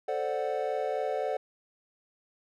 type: chord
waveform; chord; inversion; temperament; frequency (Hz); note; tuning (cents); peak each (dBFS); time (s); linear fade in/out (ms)
triangle; D dominant seventh; second; equal; 440 / 523.3 / 587.3 / 740; A4 / C5 / D5 / F#5; 0 / 0 / 0 / 0; -32; 0.08-1.37; 5
effects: none